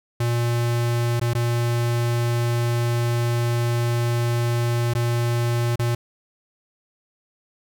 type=tone with dropouts; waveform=square; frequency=118.8 Hz; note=A#2; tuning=33 cents sharp; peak=-20 dBFS; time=0.2-5.95 s; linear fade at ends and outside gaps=5 ms; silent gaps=1.198-1.213 / 1.335-1.349 / 4.937-4.95 / 5.758-5.793 s; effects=none